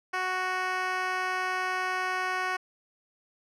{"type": "tone with band-pass filter", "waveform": "10% pulse", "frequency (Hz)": 370, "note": "F#4", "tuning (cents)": 0, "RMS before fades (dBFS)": -30, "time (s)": [0.13, 2.57], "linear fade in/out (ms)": 10, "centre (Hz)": 1400, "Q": 0.68, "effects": []}